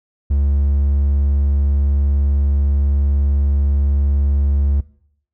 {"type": "tone", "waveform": "triangle", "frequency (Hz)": 70.5, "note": "C#2", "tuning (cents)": 30, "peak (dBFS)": -11, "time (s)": [0.3, 4.81], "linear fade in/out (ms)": 10, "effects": ["noise-tail reverb RT60 0.7 s tail -20 dB re dry"]}